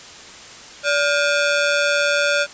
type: ring-modulated tone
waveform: sawtooth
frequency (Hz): 998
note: B5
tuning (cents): +18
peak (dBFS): -9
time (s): 0.83-2.47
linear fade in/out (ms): 50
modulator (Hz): 420
effects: white hiss -39 dBFS RMS until 2.53 s + resampled to 16000 Hz